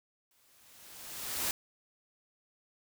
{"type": "noise with exponential growth", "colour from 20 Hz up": "white", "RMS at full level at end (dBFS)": -31, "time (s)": [0.31, 1.51], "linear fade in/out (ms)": 1, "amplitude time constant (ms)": 260, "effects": []}